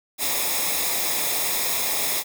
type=noise with comb filter; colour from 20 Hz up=white; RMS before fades=-24 dBFS; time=0.18-2.24 s; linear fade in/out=50 ms; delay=0.67 ms; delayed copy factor=-0.65; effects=none